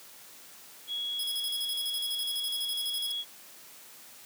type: tone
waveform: sine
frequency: 3336 Hz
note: G#7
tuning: 7 cents sharp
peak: -31 dBFS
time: 0.87-3.25 s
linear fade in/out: 50 ms
type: tone with tremolo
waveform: 5% pulse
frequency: 5090 Hz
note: D#8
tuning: 39 cents sharp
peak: -28 dBFS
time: 1.19-3.12 s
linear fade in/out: 5 ms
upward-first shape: square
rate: 12 Hz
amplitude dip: 75%
effects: white hiss -51 dBFS RMS until 4.25 s + high-pass 150 Hz 12 dB/octave